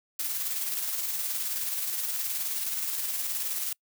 blue noise with tremolo, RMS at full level -30 dBFS, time 0.19-3.73 s, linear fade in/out 5 ms, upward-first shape square, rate 19 Hz, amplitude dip 30%, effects noise-tail reverb RT60 0.1 s tail -26 dB re dry

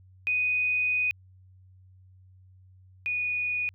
sine tone pair in turn, 2489 / 2466 Hz, D#7 / D#7, 0 / -16 cents, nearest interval unison, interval 16 cents, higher first, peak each -23 / -26 dBFS, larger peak first, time 0.27-1.11 / 3.06-3.69 s, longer first, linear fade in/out 0 ms, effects added 93 Hz sine -52 dBFS peak until 3.74 s

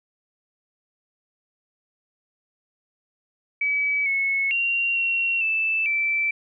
sine tone with pitch steps, 2285 / 2195 / 2760 / 2736 / 2639 / 2329 Hz, D7 / C#7 / F7 / F7 / E7 / D7, -48 / -18 / -21 / -36 / +1 / -15 cents, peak -20 dBFS, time 3.61-6.31 s, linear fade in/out 5 ms, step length 450 ms, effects none

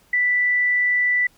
sine tone, 1975.5 Hz, B6, in tune, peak -16 dBFS, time 0.13-1.27 s, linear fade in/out 5 ms, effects pink hiss -57 dBFS RMS until 1.37 s

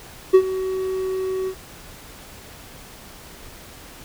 triangle tone with ADSR envelope, 376.8 Hz, F#4, 32 cents sharp, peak -4 dBFS, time 0.33-1.55 s, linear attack 18 ms, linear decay 68 ms, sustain -16 dB, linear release 76 ms, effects pink hiss -42 dBFS RMS until 4.04 s

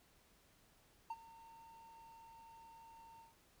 triangle tone with ADSR envelope, 911 Hz, A#5, 40 cents flat, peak -37 dBFS, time 1.1-3.35 s, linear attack 6 ms, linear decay 42 ms, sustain -18 dB, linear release 150 ms, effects pink hiss -70 dBFS RMS until 3.6 s

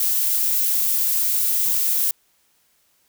violet noise, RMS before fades -20 dBFS, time 0-2.11 s, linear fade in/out 2 ms, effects white hiss -63 dBFS RMS until 3.08 s

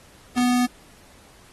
square tone, 246.9 Hz, B3, in tune, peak -18 dBFS, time 0.36-0.67 s, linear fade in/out 20 ms, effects pink hiss -52 dBFS RMS until 1.52 s + AAC 32 kbps

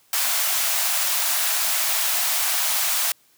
white high-pass noise, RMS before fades -22 dBFS, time 0.13-3.12 s, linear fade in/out 2 ms, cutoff 600 Hz, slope 96 dB/octave, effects white hiss -59 dBFS RMS until 3.37 s + high-pass 60 Hz 12 dB/octave

